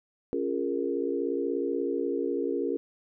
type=chord; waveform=sine; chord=Bb minor seventh; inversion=first; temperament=equal with one note detuned; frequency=277.2 / 349.2 / 409.8 / 466.2 Hz; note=Db4 / F4 / Ab4 / Bb4; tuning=0 / 0 / -23 / 0 cents; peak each=-32 dBFS; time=0.33-2.77 s; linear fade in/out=0 ms; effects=none